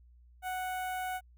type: tone with notch filter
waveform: sawtooth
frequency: 740 Hz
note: F#5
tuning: in tune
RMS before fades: -36 dBFS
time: 0.42-1.21 s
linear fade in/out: 50 ms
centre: 4800 Hz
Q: 0.64
effects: added 60 Hz sine -56 dBFS peak until 1.37 s